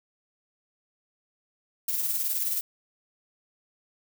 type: noise with tremolo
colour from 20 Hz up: violet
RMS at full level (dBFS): -26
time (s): 1.88-2.61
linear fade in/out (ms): 5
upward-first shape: triangle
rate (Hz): 19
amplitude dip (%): 50
effects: none